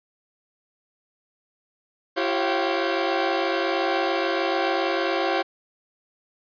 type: tone cluster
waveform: sawtooth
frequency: 338.8 / 385.8 / 543 / 704 / 773 Hz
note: E4 / G4 / C#5 / F5 / G5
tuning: +48 / -28 / -36 / +14 / -24 cents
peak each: -23 / -24 / -23 / -27 / -26 dBFS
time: 2.16-5.43 s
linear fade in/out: 20 ms
effects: resampled to 11025 Hz